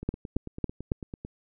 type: two click trains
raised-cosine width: 3 ms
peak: -13 / -24 dBFS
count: 4 / 12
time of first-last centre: 0.09-0.919 / 0.03-1.25 s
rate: 3.62 / 9.02 Hz
effects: none